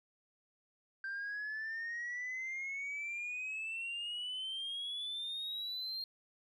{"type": "exponential sweep", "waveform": "sine", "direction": "up", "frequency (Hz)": [1568, 4224], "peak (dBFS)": -36, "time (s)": [1.04, 6.04], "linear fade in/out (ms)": 2, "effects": ["tanh soft clip ceiling -36 dBFS"]}